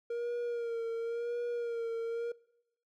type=tone with vibrato; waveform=triangle; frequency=468.4 Hz; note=A#4; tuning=8 cents sharp; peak=-31 dBFS; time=0.1-2.32 s; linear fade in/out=5 ms; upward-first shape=sine; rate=0.94 Hz; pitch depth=39 cents each way; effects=noise-tail reverb RT60 0.9 s tail -24 dB re dry